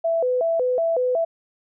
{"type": "tone with vibrato", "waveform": "sine", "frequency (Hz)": 577, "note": "D5", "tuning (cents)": -31, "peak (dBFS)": -18, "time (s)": [0.04, 1.25], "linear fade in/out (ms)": 10, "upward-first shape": "square", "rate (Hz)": 2.7, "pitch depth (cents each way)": 240, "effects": []}